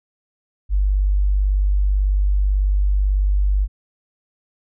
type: tone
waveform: sine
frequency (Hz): 49.08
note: G1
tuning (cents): +3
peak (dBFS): -14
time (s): 0.69-3.68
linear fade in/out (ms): 50
effects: none